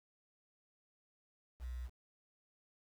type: tone with quantisation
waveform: sine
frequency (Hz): 61.74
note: B1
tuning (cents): 0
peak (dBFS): -40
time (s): 1.59-1.9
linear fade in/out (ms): 50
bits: 10
effects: none